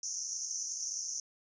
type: band-pass noise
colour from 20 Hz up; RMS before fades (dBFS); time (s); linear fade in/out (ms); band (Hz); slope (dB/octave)
pink; -38; 0.03-1.2; 2; 5700 to 6500; 96
effects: resampled to 16000 Hz